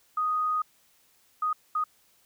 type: tone bursts at uneven times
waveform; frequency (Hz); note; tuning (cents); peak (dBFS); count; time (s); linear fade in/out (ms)
sine; 1244.5; D#6; 0; -24; 3; 0.17-0.62 / 1.42-1.53 / 1.75-1.84; 5
effects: white hiss -64 dBFS RMS until 2.25 s